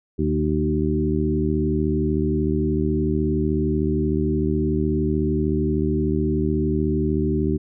harmonic tone with a mistuned harmonic, 76.4 Hz, D#2, 31 cents flat, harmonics 1 / 2 / 3 / 4 / 5, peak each -25 / -25 / -25 / -25 / -25 dBFS, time 0.18-7.58 s, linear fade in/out 20 ms, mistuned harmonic 4, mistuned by +17 cents, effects none

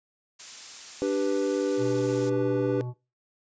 blue noise, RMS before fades -37 dBFS, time 0.39-2.3 s, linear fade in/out 10 ms
triangle chord, G major, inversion second, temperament equal, 293.7 / 392 / 493.9 Hz, D4 / G4 / B4, 0 / 0 / 0 cents, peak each -26 dBFS, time 1.02-2.81 s, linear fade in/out 0 ms
harmonic tone, 123.47 Hz, B2, in tune, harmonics 1 / 3 / 5 / 7 / 9, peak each -31 / -42 / -50 / -48 / -55 dBFS, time 1.77-2.94 s, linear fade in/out 50 ms
effects noise-tail reverb RT60 0.3 s tail -23 dB re dry + resampled to 16000 Hz

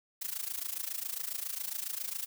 blue noise with amplitude modulation, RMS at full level -34 dBFS, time 0.21-2.26 s, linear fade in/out 10 ms, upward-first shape sine, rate 27.3 Hz, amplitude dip 85%, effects none

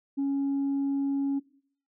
sine tone, 277.2 Hz, C#4, in tune, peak -23 dBFS, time 0.17-1.4 s, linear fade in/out 20 ms, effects noise-tail reverb RT60 0.5 s tail -18 dB re dry + tanh soft clip ceiling -23 dBFS

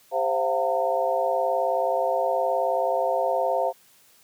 sine tone cluster, 397.2 / 525 / 678 / 737 / 909 Hz, G4 / C5 / E5 / F#5 / A#5, +23 / +6 / +49 / -7 / -44 cents, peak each -33 / -25 / -25 / -30 / -29 dBFS, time 0.11-3.73 s, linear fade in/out 50 ms, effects white hiss -57 dBFS RMS until 4.23 s + high-pass 80 Hz 12 dB/octave

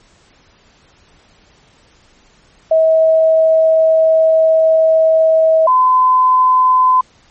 sine tone pair in turn, 642 / 1019.1 Hz, E5 / C6, -46 / -46 cents, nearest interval minor sixth, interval 800 cents, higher second, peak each -7 dBFS, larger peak neither, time 2.71-5.67 / 5.67-7.01 s, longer first, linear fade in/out 5 ms, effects pink hiss -50 dBFS RMS until 7.3 s + MP3 32 kbps

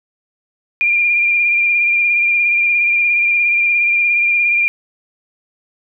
sine tone with vibrato, 2400 Hz, D7, 37 cents sharp, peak -11 dBFS, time 0.81-4.68 s, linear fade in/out 0 ms, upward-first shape sine, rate 17 Hz, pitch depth 28 cents each way, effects none

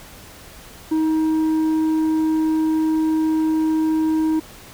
sine tone with tanh clipping, 315.7 Hz, D#4, 25 cents sharp, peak -17 dBFS, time 0.91-4.4 s, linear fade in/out 10 ms, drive 5 dB, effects pink hiss -42 dBFS RMS until 4.73 s

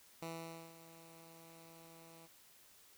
10% pulse tone with ADSR envelope, 164.81 Hz, E3, in tune, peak -34 dBFS, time 0.22-2.28 s, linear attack 4 ms, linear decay 500 ms, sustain -15 dB, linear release 29 ms, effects white hiss -64 dBFS RMS until 2.97 s

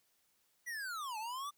square linear two-way sweep, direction down then up, 1975.5 to 842 to 1193 Hz, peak -40 dBFS, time 0.66-1.51 s, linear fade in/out 20 ms, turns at 1.18 s, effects white hiss -75 dBFS RMS until 1.57 s

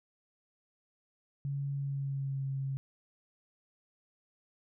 sine tone with pitch glide, 140 to 135.7 Hz, C#3 to C#3, +18 to -36 cents, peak -32 dBFS, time 1.45-2.77 s, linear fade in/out 0 ms, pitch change -54 cents, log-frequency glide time 1.73-2.45 s, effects none

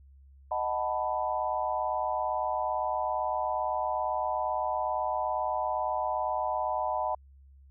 sine chord, B dominant seventh, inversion first, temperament equal, 622.3 / 740 / 880 / 987.8 Hz, D#5 / F#5 / A5 / B5, 0 / 0 / 0 / 0 cents, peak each -33 dBFS, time 0.51-7.15 s, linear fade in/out 5 ms, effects added 68 Hz sine -52 dBFS peak until 7.7 s

